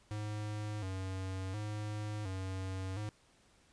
square tone with vibrato, 100 Hz, G2, 35 cents sharp, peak -38 dBFS, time 0.11-3.09 s, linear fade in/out 0 ms, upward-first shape square, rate 0.7 Hz, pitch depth 97 cents each way, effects pink hiss -67 dBFS RMS until 3.72 s + resampled to 22050 Hz

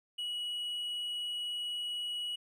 triangle tone, 2921 Hz, F#7, 23 cents flat, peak -33 dBFS, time 0.18-2.36 s, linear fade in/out 10 ms, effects none

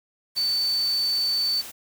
sine tone in noise, 4525 Hz, C#8, 35 cents sharp, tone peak -21 dBFS, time 0.36-1.62 s, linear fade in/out 20 ms, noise white, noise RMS -39 dBFS, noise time 0.35-1.72 s, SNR +15 dB, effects none

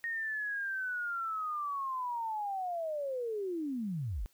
sine linear sweep, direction down, 1864.7 to 33 Hz, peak -33 dBFS, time 0.04-4.26 s, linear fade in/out 0 ms, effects white hiss -69 dBFS RMS until 4.33 s

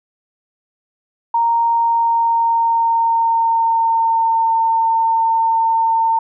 sine tone with pitch glide, 929 to 905.7 Hz, A#5 to A5, -6 to +50 cents, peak -12 dBFS, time 1.34-6.19 s, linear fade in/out 5 ms, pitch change -44 cents, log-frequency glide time 1.64-4.52 s, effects none

